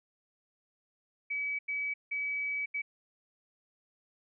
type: tone bursts at uneven times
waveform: sine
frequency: 2283 Hz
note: D7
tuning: 50 cents flat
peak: -31 dBFS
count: 4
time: 1.3-1.59 / 1.68-1.94 / 2.11-2.66 / 2.74-2.82 s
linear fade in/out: 10 ms
effects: none